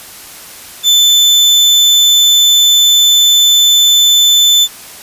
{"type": "tone", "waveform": "35% pulse", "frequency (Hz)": 3520, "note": "A7", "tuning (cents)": 0, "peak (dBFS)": -3, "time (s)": [0.83, 4.68], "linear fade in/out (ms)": 50, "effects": ["white hiss -32 dBFS RMS until 5.02 s", "resampled to 32000 Hz"]}